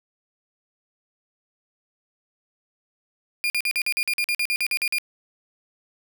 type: tone bursts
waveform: 35% pulse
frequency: 2415 Hz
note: D7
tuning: 48 cents sharp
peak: -19 dBFS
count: 15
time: 3.44-4.984 s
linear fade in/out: 0 ms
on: 60 ms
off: 46 ms
effects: none